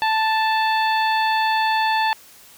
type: harmonic tone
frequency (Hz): 880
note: A5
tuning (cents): 0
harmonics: 1 / 2 / 3 / 4 / 5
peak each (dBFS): -18 / -24 / -28 / -30 / -32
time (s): 0.02-2.13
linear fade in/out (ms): 0
effects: white hiss -47 dBFS RMS until 2.57 s